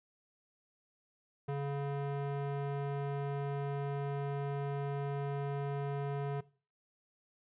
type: tone with band-pass filter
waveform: square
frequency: 140.9 Hz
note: C#3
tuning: 29 cents sharp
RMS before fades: -36 dBFS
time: 1.48-6.41 s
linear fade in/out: 10 ms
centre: 430 Hz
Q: 0.58
effects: noise-tail reverb RT60 0.4 s tail -20 dB re dry + resampled to 8000 Hz